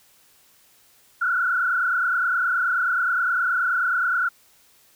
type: tone with frequency modulation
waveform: sine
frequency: 1434 Hz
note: F6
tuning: 45 cents sharp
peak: -19 dBFS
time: 1.21-4.29 s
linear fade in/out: 10 ms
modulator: 29.5 Hz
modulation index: 2.5
effects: white hiss -57 dBFS RMS until 4.95 s